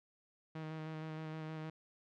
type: tone with vibrato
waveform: sawtooth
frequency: 157.4 Hz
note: D#3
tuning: 20 cents sharp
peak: -38 dBFS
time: 0.55-1.7 s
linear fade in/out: 5 ms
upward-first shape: square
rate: 6.4 Hz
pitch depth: 14 cents each way
effects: low-pass 3000 Hz 12 dB/octave